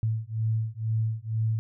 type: beating tone pair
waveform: sine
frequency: 110 / 112.1 Hz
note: A2 / A2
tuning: 0 / +33 cents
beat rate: 2.1 Hz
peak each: -28 dBFS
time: 0.03-1.59 s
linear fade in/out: 0 ms
effects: none